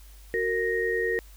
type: tone cluster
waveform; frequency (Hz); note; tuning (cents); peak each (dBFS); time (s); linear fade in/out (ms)
sine; 370.8 / 460.2 / 1866; F#4 / A#4 / A#6; +4 / -22 / +1; -30 / -27 / -28; 0.34-1.19; 0
effects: added 50 Hz sine -46 dBFS peak until 1.36 s + white hiss -56 dBFS RMS until 1.36 s